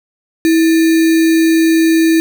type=tone with sample-and-hold; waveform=sine; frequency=325.3 Hz; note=E4; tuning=23 cents flat; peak=-7 dBFS; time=0.45-2.2 s; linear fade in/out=0 ms; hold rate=2100 Hz; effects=none